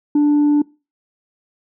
sine tone with tanh clipping, 293.7 Hz, D4, in tune, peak -11 dBFS, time 0.15-0.62 s, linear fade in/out 5 ms, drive 1 dB, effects noise-tail reverb RT60 0.3 s tail -23 dB re dry

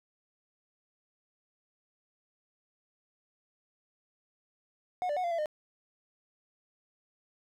triangle tone with pitch steps, 727 / 588 / 733 / 690 / 672 / 608 Hz, F#5 / D5 / F#5 / F5 / E5 / D#5, -31 / +2 / -16 / -21 / +33 / -40 cents, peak -27 dBFS, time 5.02-5.458 s, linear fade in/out 0 ms, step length 73 ms, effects none

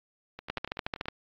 two click trains, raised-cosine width 0.3 ms, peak -14 / -24 dBFS, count 9 / 8, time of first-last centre 0.5-1.084 / 0.39-1.057 s, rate 13.7 / 10.5 Hz, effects low-pass 5000 Hz 12 dB/octave + AAC 64 kbps

